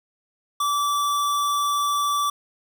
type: tone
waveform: square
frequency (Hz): 1159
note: D6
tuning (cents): -23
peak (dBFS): -21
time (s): 0.6-2.3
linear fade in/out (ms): 5
effects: none